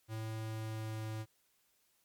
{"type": "tone with pitch glide", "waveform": "square", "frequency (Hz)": [110.5, 109.55], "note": ["A2", "A2"], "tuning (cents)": [8, -7], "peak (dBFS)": -39, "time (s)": [0.08, 1.26], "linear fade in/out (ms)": 50, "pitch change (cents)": -15, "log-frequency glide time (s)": [0.38, 1.05], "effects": ["white hiss -74 dBFS RMS until 2.04 s", "MP3 96 kbps"]}